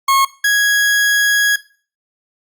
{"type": "tone pair in turn", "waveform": "40% pulse", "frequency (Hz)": [1088, 1659.8], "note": ["C#6", "G#6"], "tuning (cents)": [-33, -1], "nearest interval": "perfect fifth", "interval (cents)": 732, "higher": "second", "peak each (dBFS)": -10, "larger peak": "neither", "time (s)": [[0.08, 0.25], [0.44, 1.56]], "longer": "second", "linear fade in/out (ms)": 5, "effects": ["noise-tail reverb RT60 0.4 s tail -17 dB re dry", "Opus 48 kbps"]}